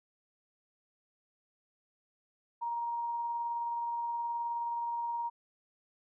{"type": "tone with tremolo", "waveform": "sine", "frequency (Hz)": 940, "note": "A#5", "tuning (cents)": 14, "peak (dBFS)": -31, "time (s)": [2.61, 5.3], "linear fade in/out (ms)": 20, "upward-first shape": "triangle", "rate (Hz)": 19, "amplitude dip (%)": 25, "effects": []}